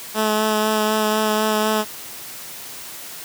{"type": "tone with vibrato", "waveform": "10% pulse", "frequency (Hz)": 215.3, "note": "A3", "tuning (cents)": -37, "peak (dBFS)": -9, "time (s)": [0.14, 1.85], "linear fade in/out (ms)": 50, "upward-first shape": "sine", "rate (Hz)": 4, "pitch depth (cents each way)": 15, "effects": ["white hiss -35 dBFS RMS until 3.24 s", "high-pass 80 Hz 12 dB/octave"]}